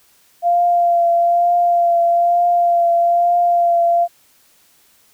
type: tone with vibrato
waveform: sine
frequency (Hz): 692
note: F5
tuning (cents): -16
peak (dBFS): -11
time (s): 0.42-4.08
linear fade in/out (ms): 50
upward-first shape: triangle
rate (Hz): 1.1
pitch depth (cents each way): 22
effects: white hiss -54 dBFS RMS until 5.13 s